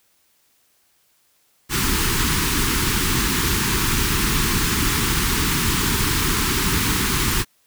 pink band-stop noise, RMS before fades -20 dBFS, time 1.69-7.45 s, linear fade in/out 50 ms, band 410 to 940 Hz, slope 48 dB/octave, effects white hiss -62 dBFS RMS until 7.66 s

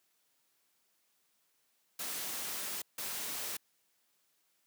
white noise bursts at uneven times, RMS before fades -39 dBFS, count 2, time 1.99-2.82 / 2.98-3.57 s, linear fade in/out 5 ms, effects white hiss -75 dBFS RMS until 4.66 s + high-pass 150 Hz 12 dB/octave

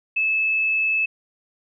sine tone, 2609 Hz, E7, 18 cents flat, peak -18 dBFS, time 0.16-1.06 s, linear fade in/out 10 ms, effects none

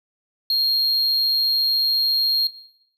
triangle tone, 4238 Hz, C8, 21 cents sharp, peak -16 dBFS, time 0.5-2.47 s, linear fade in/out 2 ms, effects noise-tail reverb RT60 0.8 s tail -18 dB re dry

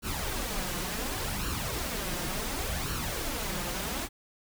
pink noise with flanger, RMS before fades -33 dBFS, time 0.02-4.09 s, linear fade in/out 50 ms, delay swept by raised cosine 0.7 to 5.7 ms, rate 0.69 Hz, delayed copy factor +0.6, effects none

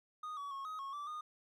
triangle tone with pitch steps, 1237 / 1133 / 1094 / 1260 / 1095 / 1164 / 1226 Hz, D#6 / C#6 / C#6 / D#6 / C#6 / D6 / D#6, -10 / +37 / -23 / +21 / -22 / -16 / -26 cents, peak -39 dBFS, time 0.23-1.21 s, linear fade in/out 5 ms, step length 140 ms, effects none

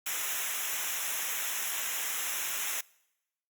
white noise with comb filter, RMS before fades -33 dBFS, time 0.06-2.81 s, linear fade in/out 5 ms, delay 0.22 ms, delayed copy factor -0.95, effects noise-tail reverb RT60 0.9 s tail -24 dB re dry + Opus 48 kbps

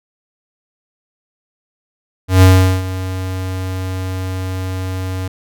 square tone with ADSR envelope, 93.3 Hz, F#2, 15 cents sharp, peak -4 dBFS, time 2.28-5.28 s, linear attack 140 ms, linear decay 400 ms, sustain -16 dB, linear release 5 ms, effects none

